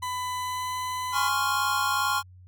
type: tone with pitch glide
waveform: 40% pulse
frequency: 1000 to 1006.4 Hz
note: B5 to B5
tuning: +21 to +32 cents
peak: -28 dBFS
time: 0.02-1.29 s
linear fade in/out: 10 ms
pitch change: +11 cents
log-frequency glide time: 0.38-0.72 s
type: chord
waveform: square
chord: Db major seventh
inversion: second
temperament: equal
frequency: 830.6 / 1046.5 / 1108.7 / 1396.9 Hz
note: Ab5 / C6 / Db6 / F6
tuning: 0 / 0 / 0 / 0 cents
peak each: -32 / -29 / -30 / -29 dBFS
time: 1.12-2.23 s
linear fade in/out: 50 ms
effects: added 91 Hz sine -47 dBFS peak until 2.47 s